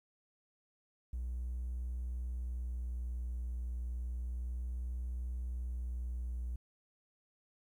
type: tone with vibrato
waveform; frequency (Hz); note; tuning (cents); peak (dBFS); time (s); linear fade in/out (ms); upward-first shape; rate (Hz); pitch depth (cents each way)
triangle; 61; B1; -21; -33; 1.13-6.56; 5; sine; 0.31; 13
effects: tanh soft clip ceiling -32 dBFS + 12-bit

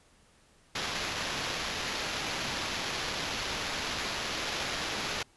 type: noise with sample-and-hold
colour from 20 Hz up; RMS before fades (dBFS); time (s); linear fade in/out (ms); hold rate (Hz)
blue; -34; 0.75-5.23; 5; 8820
effects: pink hiss -63 dBFS RMS until 5.36 s + resampled to 24000 Hz

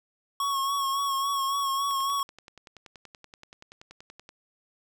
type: tone with vibrato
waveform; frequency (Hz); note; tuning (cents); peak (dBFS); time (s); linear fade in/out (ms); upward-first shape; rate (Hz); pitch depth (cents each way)
square; 1102; C#6; -11; -26; 0.4-2.23; 2; sine; 3.6; 35
type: click train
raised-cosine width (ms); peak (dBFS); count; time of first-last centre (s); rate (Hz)
0.2; -29; 26; 1.91-4.291; 10.5
effects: none

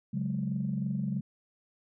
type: chord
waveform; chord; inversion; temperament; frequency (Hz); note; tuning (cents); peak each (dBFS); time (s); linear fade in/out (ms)
sine; C# suspended fourth; none; just; 138.59 / 184.79 / 207.9; C#3 / F#3 / G#3; 0 / -2 / +2; -33; 0.13-1.21; 10
effects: tanh soft clip ceiling -20 dBFS

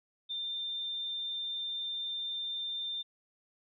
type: tone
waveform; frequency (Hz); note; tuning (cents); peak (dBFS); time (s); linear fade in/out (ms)
sine; 3592; A7; +35; -34; 0.29-3.03; 20
effects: none

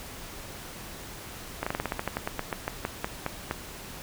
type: slowing click train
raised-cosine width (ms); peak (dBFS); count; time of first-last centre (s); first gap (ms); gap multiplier
0.5; -13; 18; 1.63-3.511; 35; 1.13
effects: pink hiss -42 dBFS RMS until 4.02 s

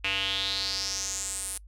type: tone with band-pass filter sweep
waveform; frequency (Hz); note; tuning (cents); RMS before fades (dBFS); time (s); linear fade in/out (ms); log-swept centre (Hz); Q
square; 97.1; G2; -16; -31; 0.04-1.58; 5; 2600 to 10000; 5.4
effects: noise-tail reverb RT60 0.1 s tail -25 dB re dry + added 50 Hz sine -46 dBFS peak until 1.67 s

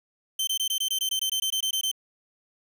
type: tone bursts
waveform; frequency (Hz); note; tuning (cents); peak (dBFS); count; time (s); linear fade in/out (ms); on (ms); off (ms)
sawtooth; 3100; G7; -20; -21; 15; 0.39-1.915; 5; 83; 20
effects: none

